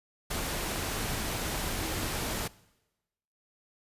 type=tone in noise; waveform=sine; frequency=320.7 Hz; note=E4; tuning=48 cents flat; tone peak=-42 dBFS; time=1.8-2.07 s; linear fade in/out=10 ms; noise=pink; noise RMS=-33 dBFS; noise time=0.3-2.48 s; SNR=-12 dB; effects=noise-tail reverb RT60 1.0 s tail -21 dB re dry + resampled to 32000 Hz